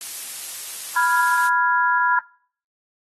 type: noise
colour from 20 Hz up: blue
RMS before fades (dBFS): -30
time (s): 0.01-1.48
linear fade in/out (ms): 0
type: chord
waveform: sine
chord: F diminished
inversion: second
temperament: equal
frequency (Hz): 987.8 / 1396.9 / 1661.2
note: Cb6 / F6 / Ab6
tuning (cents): 0 / 0 / 0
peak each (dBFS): -19 / -21 / -22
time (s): 0.96-2.19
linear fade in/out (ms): 2
effects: noise-tail reverb RT60 0.5 s tail -21 dB re dry + AAC 32 kbps